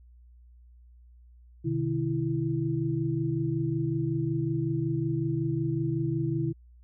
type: tone cluster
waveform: sine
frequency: 127.3 / 152.7 / 331.3 Hz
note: C3 / D#3 / E4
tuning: -47 / -32 / +9 cents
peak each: -30 dBFS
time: 1.64-6.53 s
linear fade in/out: 20 ms
effects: added 60 Hz sine -51 dBFS peak until 6.83 s